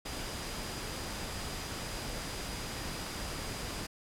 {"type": "tone in noise", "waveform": "sine", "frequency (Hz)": 4900, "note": "D#8", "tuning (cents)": -27, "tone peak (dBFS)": -49, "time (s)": [0.05, 3.87], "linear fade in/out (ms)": 10, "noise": "pink", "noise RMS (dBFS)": -39, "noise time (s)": [0.05, 3.87], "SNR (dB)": -13, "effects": ["low-pass 11000 Hz 12 dB/octave"]}